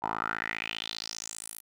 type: tone with band-pass filter sweep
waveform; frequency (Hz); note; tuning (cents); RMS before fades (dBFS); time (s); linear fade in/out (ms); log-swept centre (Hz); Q
10% pulse; 55; A1; 0; -36; 0.02-1.61; 20; 910 to 12000; 4.7
effects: none